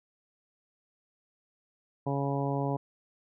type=harmonic tone; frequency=139.5 Hz; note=C#3; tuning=11 cents sharp; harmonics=1 / 2 / 3 / 4 / 5 / 6 / 7; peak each=-31 / -34 / -36 / -37 / -38 / -39 / -39 dBFS; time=2.06-2.77 s; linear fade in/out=10 ms; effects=none